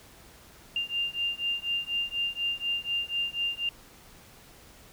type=beating tone pair; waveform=sine; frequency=2794 / 2798.1 Hz; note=F7 / F7; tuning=0 / +3 cents; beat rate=4.1 Hz; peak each=-31 dBFS; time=0.76-3.69 s; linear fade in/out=2 ms; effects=pink hiss -53 dBFS RMS until 4.92 s